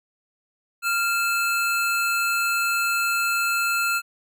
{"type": "tone pair together", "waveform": "square", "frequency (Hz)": [1389.5, 2623], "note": ["F6", "E7"], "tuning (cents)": [-9, -9], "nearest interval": "major seventh", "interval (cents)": 1100, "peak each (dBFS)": [-23, -26], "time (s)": [0.82, 4.02], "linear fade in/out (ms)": 50, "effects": []}